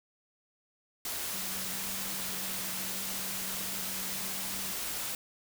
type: tone in noise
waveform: sine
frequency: 190.5 Hz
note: G3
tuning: 49 cents flat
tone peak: -47 dBFS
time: 1.33-4.72 s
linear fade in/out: 2 ms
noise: white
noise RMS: -36 dBFS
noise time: 1.05-5.15 s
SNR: -14 dB
effects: none